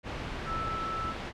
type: tone in noise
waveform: sine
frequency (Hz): 1318.5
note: E6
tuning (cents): 0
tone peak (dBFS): -32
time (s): 0.45-1.15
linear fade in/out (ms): 50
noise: pink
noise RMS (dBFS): -36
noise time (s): 0.03-1.33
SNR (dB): +1
effects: low-pass 3000 Hz 12 dB/octave